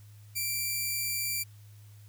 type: tone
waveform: 5% pulse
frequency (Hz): 2349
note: D7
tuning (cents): 0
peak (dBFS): -20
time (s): 0.35-1.44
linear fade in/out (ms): 20
effects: added 104 Hz sine -49 dBFS peak until 2.08 s + white hiss -63 dBFS RMS until 2.08 s